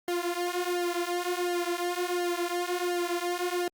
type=tone with flanger; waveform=sawtooth; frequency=352.4 Hz; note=F4; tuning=16 cents sharp; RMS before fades=-30 dBFS; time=0.08-3.68 s; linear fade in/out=2 ms; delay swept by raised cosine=0.82 to 6.52 ms; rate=1.4 Hz; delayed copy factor=-0.9; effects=Opus 32 kbps